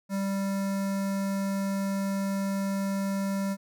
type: tone with notch filter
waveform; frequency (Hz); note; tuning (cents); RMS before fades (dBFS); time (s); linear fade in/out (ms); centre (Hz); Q
square; 196; G3; 0; -29; 0.09-3.57; 50; 3100; 1.3
effects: none